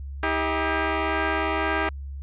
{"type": "tone pair together", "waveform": "10% pulse", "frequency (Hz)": [319.6, 399], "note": ["D#4", "G4"], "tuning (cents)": [47, 31], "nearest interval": "major third", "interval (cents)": 384, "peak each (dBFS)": -17, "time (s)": [0.23, 1.89], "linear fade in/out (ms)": 2, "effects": ["added 69 Hz sine -32 dBFS peak until 2.22 s", "resampled to 8000 Hz"]}